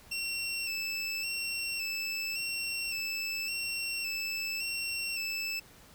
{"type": "tone with vibrato", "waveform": "25% pulse", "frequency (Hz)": 2680, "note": "E7", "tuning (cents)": 28, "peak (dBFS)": -29, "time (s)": [0.11, 5.6], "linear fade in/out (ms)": 10, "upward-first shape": "square", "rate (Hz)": 0.89, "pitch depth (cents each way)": 31, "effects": ["pink hiss -56 dBFS RMS until 5.94 s"]}